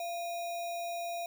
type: tone with sample-and-hold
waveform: sine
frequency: 687 Hz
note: F5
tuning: 29 cents flat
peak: -34 dBFS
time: 0-1.26 s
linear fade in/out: 2 ms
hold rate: 3150 Hz
effects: none